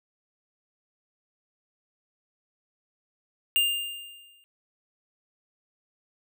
square tone with exponential decay, 2804 Hz, F7, 6 cents sharp, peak -19 dBFS, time 3.56-4.44 s, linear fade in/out 0 ms, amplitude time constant 190 ms, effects none

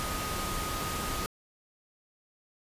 sine tone in noise, 1244.5 Hz, D#6, in tune, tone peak -37 dBFS, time 0-1.26 s, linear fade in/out 0 ms, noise pink, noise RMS -34 dBFS, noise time 0-1.26 s, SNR -6 dB, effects resampled to 32000 Hz

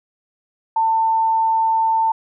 sine tone, 895 Hz, A5, 29 cents sharp, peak -14 dBFS, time 0.76-2.12 s, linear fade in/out 5 ms, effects none

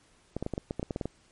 clicks, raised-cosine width 2 ms, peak -18 dBFS, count 12, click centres 0.366 / 0.426 / 0.464 / 0.537 / 0.579 / 0.709 / 0.796 / 0.829 / 0.908 / 0.961 / 1.012 / 1.056 s, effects pink hiss -63 dBFS RMS until 1.31 s + MP3 48 kbps

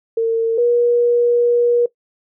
sine tone pair in turn, 454.8 / 479 Hz, A#4 / A#4, -43 / +47 cents, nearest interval minor second, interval 90 cents, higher second, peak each -13 / -11 dBFS, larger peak second, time 0.17-0.58 / 0.58-1.86 s, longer second, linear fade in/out 5 ms, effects noise-tail reverb RT60 0.1 s tail -19 dB re dry

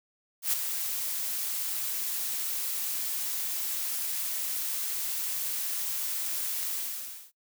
blue noise with ADSR envelope, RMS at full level -25 dBFS, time 0.42-7.32 s, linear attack 110 ms, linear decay 10 ms, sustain -7 dB, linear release 600 ms, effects noise-tail reverb RT60 0.1 s tail -20 dB re dry

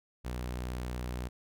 sawtooth tone, 61.6 Hz, B1, 4 cents flat, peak -31 dBFS, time 0.24-1.29 s, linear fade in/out 20 ms, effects none

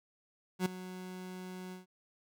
30% pulse tone with ADSR envelope, 184 Hz, F#3, 9 cents flat, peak -24 dBFS, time 0.59-1.86 s, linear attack 67 ms, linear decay 7 ms, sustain -16 dB, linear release 140 ms, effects none

